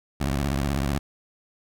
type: tone with vibrato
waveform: 15% pulse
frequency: 69.3 Hz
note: C#2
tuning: in tune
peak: -17 dBFS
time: 0.2-0.99 s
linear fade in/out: 10 ms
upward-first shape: sine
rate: 16 Hz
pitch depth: 190 cents each way
effects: none